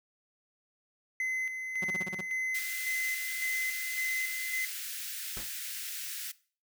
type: tone with tremolo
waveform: triangle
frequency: 2046 Hz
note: C7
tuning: 39 cents flat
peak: -27 dBFS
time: 1.2-4.65 s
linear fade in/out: 2 ms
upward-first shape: square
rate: 1.8 Hz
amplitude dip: 45%
type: tone bursts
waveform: sawtooth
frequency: 185 Hz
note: F#3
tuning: in tune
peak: -32 dBFS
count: 7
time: 1.82-2.211 s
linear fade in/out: 5 ms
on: 25 ms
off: 36 ms
type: high-pass noise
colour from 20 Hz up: white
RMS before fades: -39 dBFS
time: 2.54-6.32 s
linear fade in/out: 10 ms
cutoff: 1500 Hz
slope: 48 dB/octave
type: noise with exponential decay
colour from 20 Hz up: pink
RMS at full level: -38 dBFS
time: 5.37-5.54 s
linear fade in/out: 0 ms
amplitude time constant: 36 ms
effects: noise-tail reverb RT60 0.4 s tail -19 dB re dry